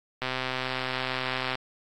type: click train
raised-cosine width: 0.3 ms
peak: -13 dBFS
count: 173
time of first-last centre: 0.22-1.553 s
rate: 129 Hz
effects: AAC 48 kbps